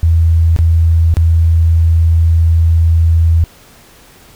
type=tone with dropouts; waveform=sine; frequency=82.41 Hz; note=E2; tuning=in tune; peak=-6 dBFS; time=0.03-3.44 s; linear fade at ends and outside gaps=0 ms; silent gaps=0.563-0.589 / 1.14-1.169 s; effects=pink hiss -42 dBFS RMS until 4.35 s